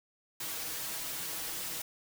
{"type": "noise with comb filter", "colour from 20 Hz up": "white", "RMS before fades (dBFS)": -38, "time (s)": [0.4, 1.82], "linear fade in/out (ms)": 5, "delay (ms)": 6.2, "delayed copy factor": 0.95, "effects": []}